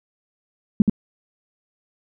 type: tone with echo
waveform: sine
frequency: 210 Hz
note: G#3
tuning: 19 cents sharp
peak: -8 dBFS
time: 0.8-0.82 s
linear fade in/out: 2 ms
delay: 77 ms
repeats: 1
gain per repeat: -3 dB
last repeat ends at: 0.897 s
effects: none